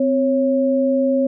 sine tone pair together, 259.1 / 549 Hz, C4 / C#5, -17 / -17 cents, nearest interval octave + minor second, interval 1300 cents, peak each -17 dBFS, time 0-1.27 s, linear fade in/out 5 ms, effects none

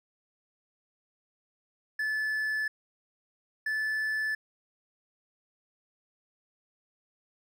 triangle tone pair in turn, 1735 / 1742 Hz, A6 / A6, -25 / -18 cents, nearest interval unison, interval 7 cents, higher second, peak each -26 / -26 dBFS, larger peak neither, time 1.99-2.68 / 3.66-4.35 s, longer neither, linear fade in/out 5 ms, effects none

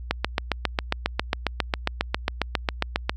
click train, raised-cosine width 0.3 ms, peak -5 dBFS, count 23, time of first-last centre 0.11-3.095 s, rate 7.37 Hz, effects added 60 Hz sine -33 dBFS peak until 3.16 s

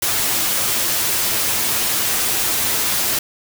white noise with comb filter, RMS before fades -19 dBFS, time 0.02-3.19 s, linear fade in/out 5 ms, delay 9.1 ms, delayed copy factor +0.5, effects none

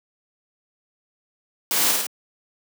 white noise with echo, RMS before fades -22 dBFS, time 1.71-1.91 s, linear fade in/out 0 ms, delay 52 ms, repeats 3, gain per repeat -2 dB, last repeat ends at 2.066 s, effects high-pass 200 Hz 12 dB/octave

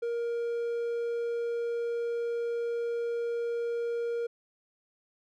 triangle tone, 469.7 Hz, A#4, 13 cents sharp, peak -27 dBFS, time 0.02-4.27 s, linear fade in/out 10 ms, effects none

